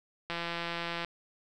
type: click train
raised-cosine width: 0.3 ms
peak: -19 dBFS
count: 128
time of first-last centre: 0.3-1.047 s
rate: 170 Hz
effects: none